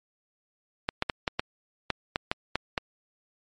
clicks, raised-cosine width 0.3 ms, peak -9 dBFS, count 10, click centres 0.889 / 1.024 / 1.098 / 1.278 / 1.395 / 1.903 / 2.159 / 2.315 / 2.556 / 2.778 s, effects MP3 48 kbps

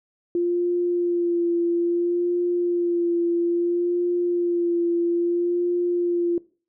sine tone with vibrato, 346.8 Hz, F4, 12 cents flat, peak -19 dBFS, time 0.35-6.38 s, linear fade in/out 2 ms, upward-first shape sine, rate 0.6 Hz, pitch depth 22 cents each way, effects noise-tail reverb RT60 0.4 s tail -21 dB re dry

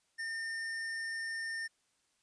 triangle tone with hard clipping, 1813 Hz, A#6, 49 cents flat, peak -38 dBFS, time 0.18-1.68 s, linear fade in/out 20 ms, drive 17 dB, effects white hiss -75 dBFS RMS until 2.22 s + resampled to 22050 Hz

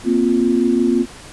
sine chord, Bb suspended second, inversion none, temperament equal with one note detuned, 235.8 / 261.6 / 349.2 Hz, Bb3 / C4 / F4, +20 / 0 / 0 cents, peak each -17 dBFS, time 0.04-1.06 s, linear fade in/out 50 ms, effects pink hiss -38 dBFS RMS until 1.32 s + resampled to 24000 Hz

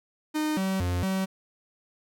45% pulse tone with pitch steps, 306.7 / 190.9 / 89 / 190.4 Hz, D#4 / G3 / F2 / F#3, -25 / -46 / +33 / +50 cents, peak -25 dBFS, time 0.34-1.26 s, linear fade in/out 20 ms, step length 230 ms, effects none

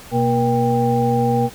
sine tone cluster, 123.9 / 234.8 / 478.1 / 793 Hz, B2 / A#3 / A#4 / G5, +6 / +13 / +44 / +20 cents, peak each -20 dBFS, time 0.11-1.5 s, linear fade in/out 50 ms, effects pink hiss -40 dBFS RMS until 1.54 s

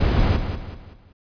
brown noise with echo, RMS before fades -18 dBFS, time 0-0.37 s, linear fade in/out 10 ms, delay 190 ms, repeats 4, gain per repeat -8 dB, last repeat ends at 1.13 s, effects resampled to 11025 Hz

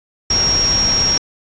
sine tone in noise, 5590 Hz, F8, 1 cent sharp, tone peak -13 dBFS, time 0.3-1.18 s, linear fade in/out 5 ms, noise pink, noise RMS -22 dBFS, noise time 0.3-1.18 s, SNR +6 dB, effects resampled to 16000 Hz

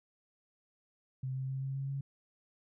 sine tone with pitch steps, 130.81 / 132.18 / 133.56 / 134.95 / 136.36 / 137.79 Hz, C3 / C3 / C3 / C#3 / C#3 / C#3, 0 / +18 / +36 / -46 / -28 / -10 cents, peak -34 dBFS, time 1.23-2.01 s, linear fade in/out 5 ms, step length 130 ms, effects none

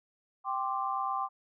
sine chord, G suspended fourth, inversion none, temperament equal, 784 / 1046.5 / 1174.7 Hz, G5 / C6 / D6, 0 / 0 / 0 cents, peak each -34 dBFS, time 0.44-1.29 s, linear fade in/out 50 ms, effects none

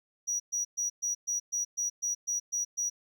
triangle tone bursts, 5800 Hz, F#8, 35 cents flat, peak -27 dBFS, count 11, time 0.27-2.9 s, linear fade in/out 20 ms, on 130 ms, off 120 ms, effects none

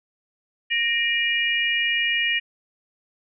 sine tone cluster, 1858 / 2384 / 2876 Hz, A#6 / D7 / F#7, -6 / +25 / -50 cents, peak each -24 dBFS, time 0.7-2.4 s, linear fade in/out 20 ms, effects none

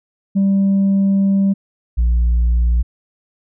sine tone pair in turn, 196 / 58.86 Hz, G3 / A#1, 0 / +17 cents, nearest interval octave + major sixth, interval 2083 cents, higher first, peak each -9 dBFS, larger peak neither, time 0.35-1.54 / 1.97-2.83 s, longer first, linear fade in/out 20 ms, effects tanh soft clip ceiling -10 dBFS

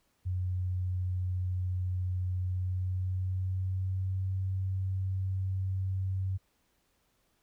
sine tone with pitch glide, 91.4 to 94.79 Hz, F#2 to F#2, -21 to +42 cents, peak -29 dBFS, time 0.25-6.38 s, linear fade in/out 20 ms, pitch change +63 cents, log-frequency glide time 2.38-4.33 s, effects pink hiss -73 dBFS RMS until 7.42 s

